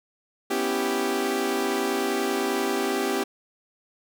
sawtooth chord, C# half-diminished seventh, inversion third, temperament equal, 246.9 / 277.2 / 329.6 / 392 Hz, B3 / C#4 / E4 / G4, 0 / 0 / 0 / 0 cents, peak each -27 / -27 / -28 / -22 dBFS, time 0.5-3.24 s, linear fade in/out 10 ms, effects none

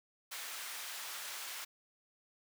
pink high-pass noise, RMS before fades -44 dBFS, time 0.31-1.65 s, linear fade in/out 10 ms, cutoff 1300 Hz, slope 12 dB/octave, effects none

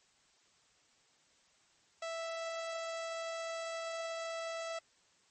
sawtooth tone, 659.3 Hz, E5, in tune, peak -34 dBFS, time 2.02-4.79 s, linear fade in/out 5 ms, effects white hiss -69 dBFS RMS until 5.3 s + MP3 32 kbps

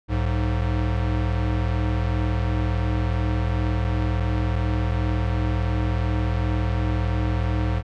square tone pair together, 61.74 / 103.83 Hz, B1 / G#2, 0 / 0 cents, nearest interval major sixth, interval 900 cents, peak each -24 / -24 dBFS, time 0.08-7.83 s, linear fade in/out 50 ms, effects low-pass 3000 Hz 12 dB/octave

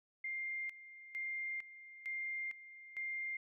sine tone with tremolo, 2108 Hz, C7, 12 cents sharp, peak -38 dBFS, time 0.24-3.37 s, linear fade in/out 5 ms, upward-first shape square, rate 1.1 Hz, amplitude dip 80%, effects none

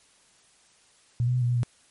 sine tone with pitch steps, 119.7 / 124.3 / 125.7 / 120.9 / 122.5 / 120 Hz, A#2 / B2 / B2 / B2 / B2 / B2, +46 / +12 / +31 / -36 / -14 / -49 cents, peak -21 dBFS, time 1.2-1.632 s, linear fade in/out 0 ms, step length 72 ms, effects white hiss -60 dBFS RMS until 1.9 s + MP3 48 kbps

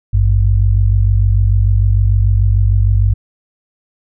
sine tone pair together, 52.79 / 99.5 Hz, G#1 / G2, +29 / +26 cents, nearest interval major seventh, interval 1097 cents, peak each -11 dBFS, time 0.13-3.14 s, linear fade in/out 10 ms, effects none

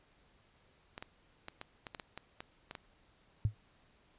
clicks, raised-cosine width 0.3 ms, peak -27 dBFS, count 11, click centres 0.979 / 1.025 / 1.484 / 1.614 / 1.868 / 1.948 / 1.998 / 2.176 / 2.405 / 2.711 / 2.752 s
sine tone with exponential decay, 106.1 Hz, G#2, 38 cents sharp, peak -23 dBFS, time 3.45-3.55 s, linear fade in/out 0 ms, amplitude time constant 20 ms
effects pink hiss -68 dBFS RMS until 4.18 s + resampled to 8000 Hz

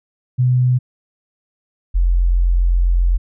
sine tone pair in turn, 125.8 / 43.81 Hz, B2 / F1, +32 / +6 cents, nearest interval octave + tritone, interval 1826 cents, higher first, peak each -11 dBFS, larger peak neither, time 0.38-0.79 / 1.94-3.18 s, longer second, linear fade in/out 20 ms, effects none

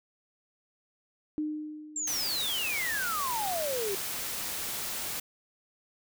sine tone with exponential decay, 304.6 Hz, D#4, 37 cents flat, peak -27 dBFS, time 1.38-2.63 s, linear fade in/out 0 ms, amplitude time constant 270 ms
sine exponential sweep, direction down, 7530 to 378.8 Hz, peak -30 dBFS, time 1.96-3.95 s, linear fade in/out 2 ms
white noise, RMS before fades -35 dBFS, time 2.07-5.2 s, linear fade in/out 5 ms
effects none

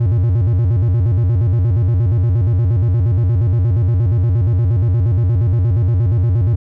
triangle tone with vibrato, 102.9 Hz, G#2, 16 cents flat, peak -9 dBFS, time 0-6.56 s, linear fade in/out 10 ms, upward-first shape square, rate 8.5 Hz, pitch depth 240 cents each way, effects none

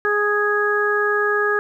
harmonic tone, 415.3 Hz, G#4, in tune, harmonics 1 / 2 / 3 / 4, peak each -20 / -31 / -23 / -20 dBFS, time 0.05-1.59 s, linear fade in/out 0 ms, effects 9-bit

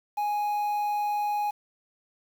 triangle tone with quantisation, 830.6 Hz, G#5, in tune, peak -23 dBFS, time 0.17-1.51 s, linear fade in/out 10 ms, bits 8, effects none

